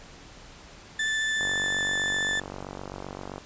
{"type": "tone with vibrato", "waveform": "35% pulse", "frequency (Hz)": 1757, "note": "A6", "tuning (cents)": -3, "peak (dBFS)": -23, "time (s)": [0.99, 2.4], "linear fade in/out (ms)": 5, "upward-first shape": "triangle", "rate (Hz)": 14, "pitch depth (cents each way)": 12}
{"type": "click train", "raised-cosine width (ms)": 1, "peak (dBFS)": -22, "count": 95, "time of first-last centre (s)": [1.41, 3.381], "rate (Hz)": 47.7}
{"effects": ["pink hiss -48 dBFS RMS until 3.45 s", "resampled to 16000 Hz"]}